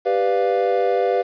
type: chord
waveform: triangle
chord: G dominant seventh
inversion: none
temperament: equal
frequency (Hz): 392 / 493.9 / 587.3 / 698.5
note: G4 / B4 / D5 / F5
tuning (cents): 0 / 0 / 0 / 0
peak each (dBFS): -20 / -18 / -24 / -20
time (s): 0.05-1.23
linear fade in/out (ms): 20
effects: resampled to 11025 Hz + 8-bit